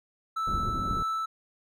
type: tone with tremolo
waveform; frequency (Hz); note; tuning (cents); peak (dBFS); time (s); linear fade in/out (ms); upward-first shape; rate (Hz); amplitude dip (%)
triangle; 1317; E6; -2; -25; 0.36-1.26; 10; sine; 1.8; 25
type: low-pass noise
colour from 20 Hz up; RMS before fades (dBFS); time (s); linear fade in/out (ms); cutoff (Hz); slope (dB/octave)
pink; -33; 0.47-1.03; 5; 310; 12
effects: none